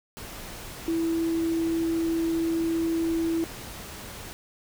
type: tone in noise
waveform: sine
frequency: 329.6 Hz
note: E4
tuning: in tune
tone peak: -23 dBFS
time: 0.88-3.44 s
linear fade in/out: 0 ms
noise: pink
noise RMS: -40 dBFS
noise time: 0.17-4.33 s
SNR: +14 dB
effects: none